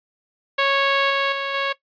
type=tone with level steps; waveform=10% pulse; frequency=552 Hz; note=C#5; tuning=7 cents flat; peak=-8 / -10 / -15 / -12 dBFS; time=0.58-1.73 s; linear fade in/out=10 ms; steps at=1.1 / 1.32 / 1.54 s; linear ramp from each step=5 ms; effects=noise-tail reverb RT60 0.1 s tail -17 dB re dry + resampled to 11025 Hz